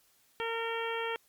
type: harmonic tone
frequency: 457.7 Hz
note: A#4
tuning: 32 cents flat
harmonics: 1 / 2 / 3 / 4 / 5 / 6 / 7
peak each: -35 / -38 / -40 / -41 / -42 / -43 / -43 dBFS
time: 0.4-1.16 s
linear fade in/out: 0 ms
effects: white hiss -67 dBFS RMS until 1.28 s + MP3 96 kbps